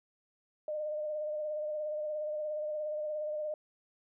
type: tone with vibrato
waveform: sine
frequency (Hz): 607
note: D#5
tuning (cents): -43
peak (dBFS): -33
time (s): 0.68-3.54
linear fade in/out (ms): 2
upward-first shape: sine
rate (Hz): 17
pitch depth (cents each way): 29
effects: none